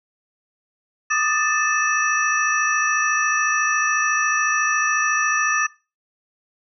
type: tone cluster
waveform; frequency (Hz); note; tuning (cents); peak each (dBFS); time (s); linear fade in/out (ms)
sine; 1186 / 1240 / 1769 / 2605 / 5830; D6 / D#6 / A6 / E7 / F#8; +17 / -6 / +9 / -21 / -26; -28 / -23 / -21 / -25 / -26; 1.1-5.67; 10
effects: noise-tail reverb RT60 0.3 s tail -21 dB re dry